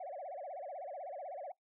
sine tone with vibrato, 648 Hz, E5, 30 cents flat, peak -40 dBFS, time 0-1.52 s, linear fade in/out 5 ms, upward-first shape sine, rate 16 Hz, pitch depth 290 cents each way, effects noise-tail reverb RT60 0.1 s tail -19 dB re dry + tanh soft clip ceiling -38 dBFS

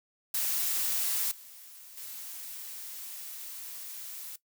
blue noise with level steps, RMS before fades -30 / -50 / -42 dBFS, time 0.34-4.36 s, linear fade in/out 5 ms, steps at 1.31 / 1.97 s, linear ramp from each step 5 ms, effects noise-tail reverb RT60 0.1 s tail -17 dB re dry

